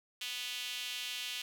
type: tone with high-pass filter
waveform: sawtooth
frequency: 246.9 Hz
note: B3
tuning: in tune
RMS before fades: -40 dBFS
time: 0.21-1.42 s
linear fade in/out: 5 ms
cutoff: 3000 Hz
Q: 2.9
effects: none